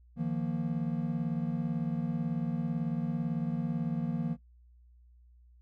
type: chord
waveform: triangle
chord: Eb suspended second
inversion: none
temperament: equal with one note detuned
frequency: 155.56 / 173.61 / 233.1 Hz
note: Eb3 / F3 / Bb3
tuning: 0 / -10 / 0 cents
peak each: -32 dBFS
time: 0.16-4.37 s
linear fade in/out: 50 ms
effects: noise-tail reverb RT60 0.1 s tail -17 dB re dry + added 60 Hz sine -56 dBFS peak until 5.61 s